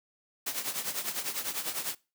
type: noise with tremolo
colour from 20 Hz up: white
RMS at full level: -31 dBFS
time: 0.46-1.95 s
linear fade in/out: 10 ms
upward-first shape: triangle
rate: 10 Hz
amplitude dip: 80%
effects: noise-tail reverb RT60 0.3 s tail -22 dB re dry + high-pass 150 Hz 12 dB/octave